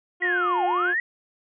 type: harmonic tone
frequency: 356.3 Hz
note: F4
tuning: 35 cents sharp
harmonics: 1 / 2 / 3 / 4 / 5 / 6 / 7 / 8 / 9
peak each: -28 / -34 / -38 / -40 / -42 / -44 / -45 / -46 / -47 dBFS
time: 0.2-0.95 s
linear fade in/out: 50 ms
type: linear two-way sweep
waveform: sine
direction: down then up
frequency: 1956 to 698.5 to 1956 Hz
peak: -21 dBFS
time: 0.22-1 s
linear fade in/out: 2 ms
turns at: 0.65 s
effects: none